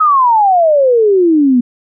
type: exponential sweep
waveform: sine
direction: down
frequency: 1293 to 237.2 Hz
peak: -6 dBFS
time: 0-1.61 s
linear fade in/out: 10 ms
effects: none